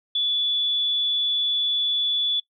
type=tone; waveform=sine; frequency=3444 Hz; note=A7; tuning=38 cents flat; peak=-20 dBFS; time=0.15-2.4 s; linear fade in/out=5 ms; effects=noise-tail reverb RT60 0.1 s tail -21 dB re dry